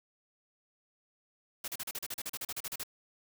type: noise bursts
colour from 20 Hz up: white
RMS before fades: -38 dBFS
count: 16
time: 1.64-2.835 s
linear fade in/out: 5 ms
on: 40 ms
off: 37 ms
effects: none